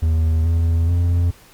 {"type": "tone with pitch steps", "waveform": "triangle", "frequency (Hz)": [80.4, 83.1, 86.5], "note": ["E2", "E2", "F2"], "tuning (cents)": [-43, 15, -16], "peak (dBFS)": -12, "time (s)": [0.02, 1.31], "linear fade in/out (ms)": 10, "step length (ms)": 430, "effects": ["pink hiss -48 dBFS RMS until 1.53 s", "Opus 48 kbps"]}